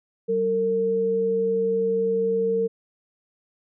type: tone pair together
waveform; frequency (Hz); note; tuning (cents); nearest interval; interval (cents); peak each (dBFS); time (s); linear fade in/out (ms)
sine; 190.8 / 455.9; G3 / A#4; -47 / -39; octave + minor third; 1508; -30 / -20; 0.28-2.68; 20
effects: none